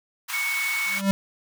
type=high-pass noise; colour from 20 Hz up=pink; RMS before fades=-32 dBFS; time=0.28-1.02 s; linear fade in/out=20 ms; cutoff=920 Hz; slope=48 dB/octave
type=tone; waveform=sine; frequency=2218 Hz; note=C#7; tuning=in tune; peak=-24 dBFS; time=0.33-0.99 s; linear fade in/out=10 ms
type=tone with exponential growth; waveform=square; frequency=196 Hz; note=G3; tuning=in tune; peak=-15 dBFS; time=0.86-1.11 s; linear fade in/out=0 ms; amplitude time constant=54 ms
effects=none